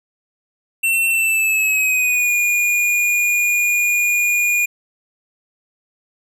square tone with pitch glide, 2702 to 2435 Hz, E7 to D#7, +42 to -38 cents, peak -15 dBFS, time 0.83-4.66 s, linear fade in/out 10 ms, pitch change -180 cents, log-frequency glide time 1.08-2.34 s, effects none

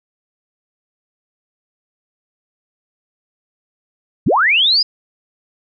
sine linear sweep, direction up, 75.9 to 5060 Hz, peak -10 dBFS, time 4.26-4.83 s, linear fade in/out 10 ms, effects none

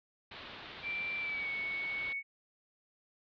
white low-pass noise, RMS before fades -48 dBFS, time 0.31-2.13 s, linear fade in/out 5 ms, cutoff 4000 Hz, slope 48 dB/octave
sine tone with pitch glide, 2349 to 2220 Hz, D7 to C#7, 0 to +2 cents, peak -34 dBFS, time 0.82-2.23 s, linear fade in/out 50 ms, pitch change -98 cents, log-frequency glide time 1.2-1.5 s
effects MP3 96 kbps

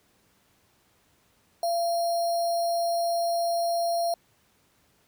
sine tone with sample-and-hold, 683 Hz, F5, 39 cents flat, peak -23 dBFS, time 1.63-4.14 s, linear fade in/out 2 ms, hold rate 4900 Hz, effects pink hiss -65 dBFS RMS until 5.07 s + high-pass 60 Hz 12 dB/octave

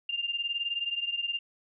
sine beating tone pair, 2794 / 2813 Hz, F7 / F7, 0 / +12 cents, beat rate 19 Hz, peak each -31 / -34 dBFS, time 0.09-1.39 s, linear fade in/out 5 ms, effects none

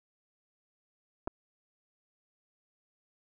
clicks, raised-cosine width 1 ms, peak -22 / -21 dBFS, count 2, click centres 1.274 / 1.277 s, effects none

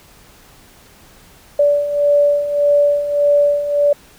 sine beating tone pair, 578 / 579.7 Hz, D5 / D5, -28 / -23 cents, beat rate 1.7 Hz, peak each -18 / -12 dBFS, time 1.59-3.93 s, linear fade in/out 5 ms, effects pink hiss -46 dBFS RMS until 4.18 s

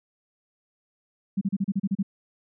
sine tone bursts, 196 Hz, G3, in tune, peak -21 dBFS, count 9, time 1.37-2.029 s, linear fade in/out 10 ms, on 43 ms, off 34 ms, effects none

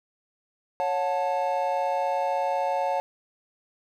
triangle chord, F# minor, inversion second, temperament equal with one note detuned, 554.4 / 723.9 / 880 Hz, C#5 / F#5 / A5, 0 / -38 / 0 cents, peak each -26 dBFS, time 0.8-3 s, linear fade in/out 0 ms, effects none

